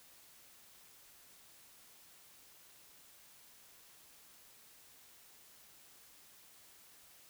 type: silence
effects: white hiss -61 dBFS RMS until 7.29 s

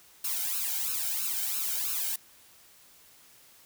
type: noise with flanger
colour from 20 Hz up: blue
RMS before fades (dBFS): -31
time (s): 0.24-2.16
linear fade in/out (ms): 5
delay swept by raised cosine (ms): 0.74 to 1.34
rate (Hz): 3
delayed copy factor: +0.9
effects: white hiss -57 dBFS RMS until 3.65 s

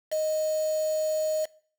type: tone with quantisation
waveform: sine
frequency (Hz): 622.3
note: D#5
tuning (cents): 0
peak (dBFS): -24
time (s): 0.11-1.46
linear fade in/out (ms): 20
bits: 6
effects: noise-tail reverb RT60 0.5 s tail -22 dB re dry

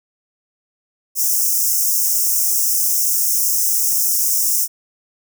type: high-pass noise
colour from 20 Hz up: white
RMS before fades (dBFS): -17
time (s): 1.15-4.68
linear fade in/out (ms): 50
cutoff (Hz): 5300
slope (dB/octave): 96
effects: none

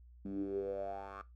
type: tone with band-pass filter sweep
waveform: 10% pulse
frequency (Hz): 98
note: G2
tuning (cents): 0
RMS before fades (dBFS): -40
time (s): 0.25-1.22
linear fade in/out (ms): 5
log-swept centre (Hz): 230 to 1200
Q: 8.6
effects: noise-tail reverb RT60 0.2 s tail -17 dB re dry + added 60 Hz sine -55 dBFS peak until 1.35 s

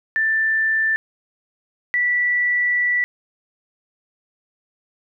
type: tone pair in turn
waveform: sine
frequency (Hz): 1772 / 1959.7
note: A6 / B6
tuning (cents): +12 / -14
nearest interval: major second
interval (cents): 174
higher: second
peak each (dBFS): -16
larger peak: neither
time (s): 0.16-0.96 / 1.94-3.04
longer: second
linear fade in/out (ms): 0
effects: none

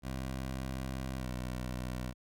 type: tone with pitch glide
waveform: 15% pulse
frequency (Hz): 65.41 to 62.49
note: C2 to B1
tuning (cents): 0 to +21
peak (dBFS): -30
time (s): 0.02-2.14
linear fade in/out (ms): 50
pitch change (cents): -79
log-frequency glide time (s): 1.17-1.27
effects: none

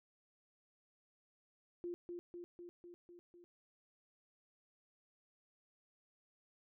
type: tone with echo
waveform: sine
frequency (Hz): 349.2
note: F4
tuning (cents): 0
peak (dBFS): -40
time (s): 1.84-1.94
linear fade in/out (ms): 0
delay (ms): 250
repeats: 6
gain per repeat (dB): -3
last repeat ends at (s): 3.44
effects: none

